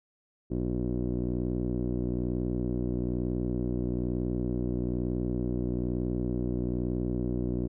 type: tone with low-pass filter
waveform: 15% pulse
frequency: 61.1 Hz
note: B1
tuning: 18 cents flat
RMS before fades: -30 dBFS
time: 0.5-7.68 s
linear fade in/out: 20 ms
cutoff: 370 Hz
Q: 7.1
effects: none